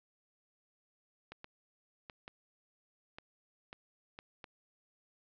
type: clicks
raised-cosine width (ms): 0.3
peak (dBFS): -30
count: 8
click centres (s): 1.32 / 1.444 / 2.098 / 2.279 / 3.185 / 3.729 / 4.189 / 4.442
effects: low-pass 5000 Hz 12 dB/octave